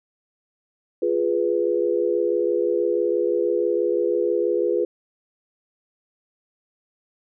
sine chord, F diminished, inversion none, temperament equal, 349.2 / 415.3 / 493.9 Hz, F4 / Ab4 / Cb5, 0 / 0 / 0 cents, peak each -23 dBFS, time 1.02-4.85 s, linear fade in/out 5 ms, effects none

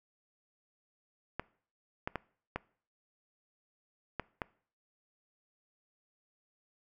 clicks, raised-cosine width 0.5 ms, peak -19 dBFS, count 6, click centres 1.396 / 2.075 / 2.157 / 2.56 / 4.197 / 4.418 s, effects noise-tail reverb RT60 0.5 s tail -22 dB re dry

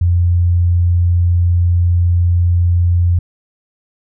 sine tone, 87.31 Hz, F2, in tune, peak -9 dBFS, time 0.01-3.19 s, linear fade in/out 5 ms, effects none

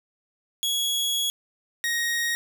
sawtooth tone pair in turn, 3342 / 1875.6 Hz, G#7 / A#6, +10 / +10 cents, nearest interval minor seventh, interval 1000 cents, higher first, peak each -20 dBFS, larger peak neither, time 0.63-1.3 / 1.84-2.35 s, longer first, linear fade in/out 0 ms, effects none

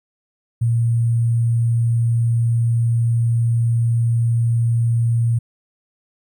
sine tone with sample-and-hold, 116.54 Hz, A#2, in tune, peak -14 dBFS, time 0.61-5.39 s, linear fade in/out 10 ms, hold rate 8820 Hz, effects none

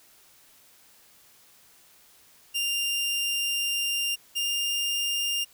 sawtooth tone pair in turn, 2794 / 2804 Hz, F7 / F7, 0 / +6 cents, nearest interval unison, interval 6 cents, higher second, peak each -22 dBFS, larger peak neither, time 2.54-4.16 / 4.35-5.45 s, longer first, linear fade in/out 20 ms, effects white hiss -57 dBFS RMS until 5.53 s

